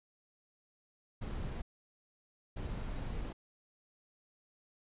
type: noise bursts at uneven times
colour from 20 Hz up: brown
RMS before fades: -39 dBFS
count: 2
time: 1.21-1.62 / 2.56-3.33 s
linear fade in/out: 10 ms
effects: resampled to 8000 Hz